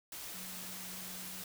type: tone in noise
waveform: sine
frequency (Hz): 185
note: F#3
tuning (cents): 0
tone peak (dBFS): -52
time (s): 0.34-1.43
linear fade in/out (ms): 2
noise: white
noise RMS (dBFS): -45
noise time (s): 0.12-1.44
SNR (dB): -10
effects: none